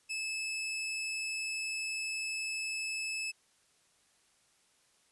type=tone; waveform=sawtooth; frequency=2608 Hz; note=E7; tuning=19 cents flat; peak=-31 dBFS; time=0.09-3.32 s; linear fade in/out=20 ms; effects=white hiss -69 dBFS RMS until 5.11 s + resampled to 24000 Hz